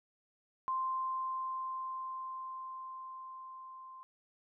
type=tone with level ramp; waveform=sine; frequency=1045 Hz; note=C6; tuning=2 cents flat; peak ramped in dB=-31 to -48 dBFS; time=0.68-4.03 s; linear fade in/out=0 ms; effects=none